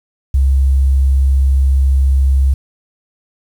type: tone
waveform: sine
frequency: 67.2 Hz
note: C2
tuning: 47 cents sharp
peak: -8 dBFS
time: 0.34-2.54 s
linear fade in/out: 5 ms
effects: 7-bit